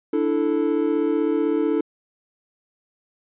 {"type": "chord", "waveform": "triangle", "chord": "D suspended second", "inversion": "none", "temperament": "equal", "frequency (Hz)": [293.7, 329.6, 440], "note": ["D4", "E4", "A4"], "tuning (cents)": [0, 0, 0], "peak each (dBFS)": -21, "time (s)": [0.13, 1.81], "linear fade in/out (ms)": 5, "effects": ["resampled to 8000 Hz"]}